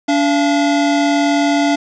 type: tone pair together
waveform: square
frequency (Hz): 287.6 / 684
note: D4 / F5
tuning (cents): -36 / -36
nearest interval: octave + minor third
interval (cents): 1500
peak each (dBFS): -14 / -18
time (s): 0.08-1.76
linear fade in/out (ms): 10
effects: resampled to 16000 Hz + 7-bit